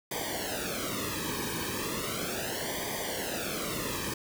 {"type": "noise with flanger", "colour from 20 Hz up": "pink", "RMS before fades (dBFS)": -34, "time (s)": [0.11, 4.14], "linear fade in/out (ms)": 5, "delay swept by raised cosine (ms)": [0.73, 1.47], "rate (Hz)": 0.36, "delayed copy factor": -1, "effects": []}